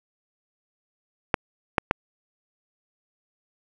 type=clicks; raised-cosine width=0.5 ms; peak=-3 dBFS; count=3; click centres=1.342 / 1.782 / 1.911 s; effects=none